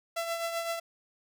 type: tone with tremolo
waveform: sawtooth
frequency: 671 Hz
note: E5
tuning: 31 cents sharp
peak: -25 dBFS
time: 0.16-0.8 s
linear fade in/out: 10 ms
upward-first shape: triangle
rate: 7.8 Hz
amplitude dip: 55%
effects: none